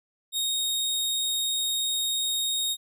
sawtooth tone, 3729 Hz, A#7, in tune, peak -22 dBFS, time 0.32-2.77 s, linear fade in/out 50 ms, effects none

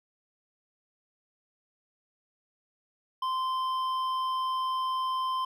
sine tone with hard clipping, 1038 Hz, C6, 14 cents flat, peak -29 dBFS, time 3.22-5.45 s, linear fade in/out 5 ms, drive 7 dB, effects none

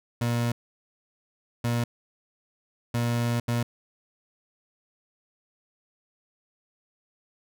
30% pulse tone bursts at uneven times, 118.7 Hz, A#2, 32 cents sharp, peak -21 dBFS, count 4, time 0.21-0.52 / 1.64-1.84 / 2.94-3.4 / 3.48-3.63 s, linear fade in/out 5 ms, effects none

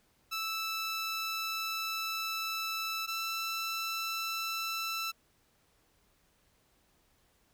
15% pulse tone pair in turn, 1318.5 / 1330 Hz, E6 / E6, 0 / +15 cents, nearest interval unison, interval 15 cents, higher second, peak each -27 dBFS, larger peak neither, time 0.31-3.07 / 3.07-5.12 s, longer first, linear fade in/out 20 ms, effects pink hiss -70 dBFS RMS until 7.53 s

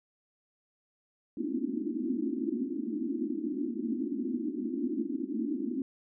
pink band-pass noise, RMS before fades -33 dBFS, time 1.37-5.82 s, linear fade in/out 2 ms, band 220 to 350 Hz, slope 96 dB/octave, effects none

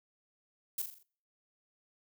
violet noise with echo, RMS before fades -34 dBFS, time 0.78-0.82 s, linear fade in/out 5 ms, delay 42 ms, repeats 5, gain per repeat -6 dB, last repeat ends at 1.03 s, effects noise-tail reverb RT60 0.5 s tail -25 dB re dry

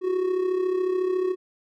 triangle tone with amplitude modulation, 369.4 Hz, F#4, 3 cents flat, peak -17 dBFS, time 0.01-1.36 s, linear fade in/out 50 ms, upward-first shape sine, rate 34 Hz, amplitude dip 60%, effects none

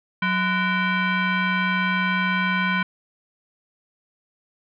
sine tone with frequency modulation, 650 Hz, E5, 24 cents flat, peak -19 dBFS, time 0.22-2.83 s, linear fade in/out 5 ms, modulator 834 Hz, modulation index 2.3, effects none

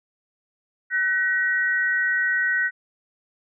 sine tone pair together, 1508 / 1900 Hz, F#6 / A#6, +32 / +33 cents, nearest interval major third, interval 401 cents, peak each -22 dBFS, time 0.9-2.71 s, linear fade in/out 50 ms, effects none

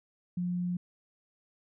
sine tone, 177.7 Hz, F3, 30 cents sharp, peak -29 dBFS, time 0.37-0.77 s, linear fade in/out 5 ms, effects none

